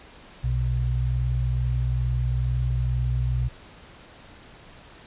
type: tone pair together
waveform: sine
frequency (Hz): 61.54 / 123.8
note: B1 / B2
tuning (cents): -5 / +5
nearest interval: octave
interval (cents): 1210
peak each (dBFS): -24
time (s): 0.43-3.49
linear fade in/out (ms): 20
effects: pink hiss -48 dBFS RMS until 5.06 s + resampled to 8000 Hz